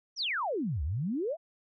sine exponential two-way sweep, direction down then up, 6060 to 66.1 to 708 Hz, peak -29 dBFS, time 0.16-1.37 s, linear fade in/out 50 ms, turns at 0.83 s, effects none

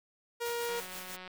sawtooth tone, 472.6 Hz, A#4, 24 cents sharp, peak -29 dBFS, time 0.4-0.81 s, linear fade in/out 20 ms
white noise with tremolo, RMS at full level -43 dBFS, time 0.44-1.17 s, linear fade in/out 20 ms, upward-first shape sine, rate 6.1 Hz, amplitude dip 55%
click train, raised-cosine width 0.3 ms, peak -30 dBFS, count 109, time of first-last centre 0.69-1.277 s, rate 184 Hz
effects none

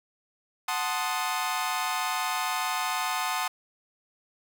sawtooth chord, F# diminished seventh, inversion none, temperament equal, 740 / 880 / 1046.5 / 1244.5 Hz, F#5 / A5 / C6 / Eb6, 0 / 0 / 0 / 0 cents, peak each -29 dBFS, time 0.68-3.48 s, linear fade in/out 5 ms, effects none

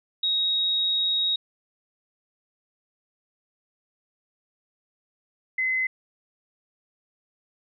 sine tone pair in turn, 3781 / 2043 Hz, A#7 / C7, +24 / -42 cents, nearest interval major seventh, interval 1066 cents, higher first, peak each -21 / -22 dBFS, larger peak first, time 0.23-1.36 / 5.58-5.87 s, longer first, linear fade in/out 5 ms, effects none

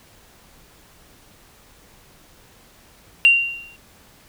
sine tone with exponential decay, 2766 Hz, F7, 17 cents flat, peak -6 dBFS, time 3.25-3.76 s, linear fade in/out 0 ms, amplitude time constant 110 ms, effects tanh soft clip ceiling -2 dBFS + pink hiss -51 dBFS RMS until 4.28 s

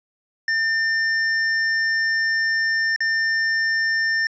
square tone with dropouts, 1800 Hz, A6, 39 cents sharp, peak -19 dBFS, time 0.48-4.27 s, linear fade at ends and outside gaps 2 ms, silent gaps 2.962-3.005 s, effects resampled to 16000 Hz + 9-bit

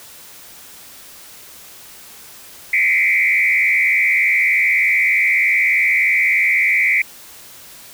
sine tone with frequency modulation, 2183 Hz, C#7, 27 cents flat, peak -12 dBFS, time 2.73-7.02 s, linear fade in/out 5 ms, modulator 83.3 Hz, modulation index 2.4, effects white hiss -40 dBFS RMS until 7.93 s

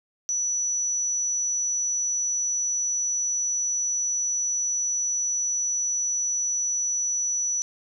sine tone, 5920 Hz, F#8, in tune, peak -23 dBFS, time 0.29-7.62 s, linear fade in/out 0 ms, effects none

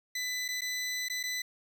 20% pulse tone with dropouts, 2000 Hz, B6, 21 cents sharp, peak -27 dBFS, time 0.15-1.42 s, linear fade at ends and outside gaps 5 ms, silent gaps 0.481-0.486 / 0.609-0.617 / 1.085-1.098 / 1.23-1.236 s, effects none

